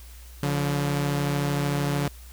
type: tone pair together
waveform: sawtooth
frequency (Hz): 143.15 / 176.4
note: D3 / F3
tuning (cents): -44 / +18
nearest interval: major third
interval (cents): 362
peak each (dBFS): -20 / -27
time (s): 0.43-2.08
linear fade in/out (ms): 0
effects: added 60 Hz sine -42 dBFS peak until 2.32 s + white hiss -51 dBFS RMS until 2.32 s